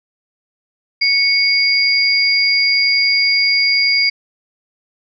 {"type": "tone pair together", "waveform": "sine", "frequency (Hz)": [2217, 4807], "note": ["C#7", "D8"], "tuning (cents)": [0, 39], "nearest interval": "octave + minor second", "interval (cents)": 1339, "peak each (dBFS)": -14, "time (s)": [1.01, 4.1], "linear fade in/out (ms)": 10, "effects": []}